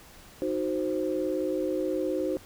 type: chord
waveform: sine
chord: C diminished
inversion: first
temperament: equal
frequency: 311.1 / 370 / 523.3 Hz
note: Eb4 / Gb4 / C5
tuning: 0 / 0 / 0 cents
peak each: -30 dBFS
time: 0.42-2.37 s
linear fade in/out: 0 ms
effects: tanh soft clip ceiling -16 dBFS + pink hiss -51 dBFS RMS until 2.45 s